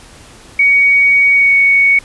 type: tone with pitch glide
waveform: sine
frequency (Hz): 2245 to 2227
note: C#7 to C#7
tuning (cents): +21 to +7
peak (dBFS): -6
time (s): 0.59-1.99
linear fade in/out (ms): 5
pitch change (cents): -14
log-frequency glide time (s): 1.34-1.53
effects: pink hiss -39 dBFS RMS until 2.04 s + resampled to 24000 Hz